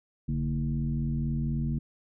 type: tone with frequency modulation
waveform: sine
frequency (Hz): 145.4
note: D3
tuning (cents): -17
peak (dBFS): -26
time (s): 0.28-1.79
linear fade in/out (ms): 10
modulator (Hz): 84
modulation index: 1.1
effects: none